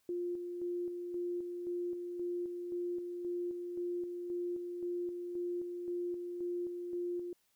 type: tone with tremolo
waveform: sine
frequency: 351.5 Hz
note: F4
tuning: 11 cents sharp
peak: -34 dBFS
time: 0.09-7.33 s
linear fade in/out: 2 ms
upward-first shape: square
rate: 1.9 Hz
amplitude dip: 40%
effects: white hiss -75 dBFS RMS until 7.55 s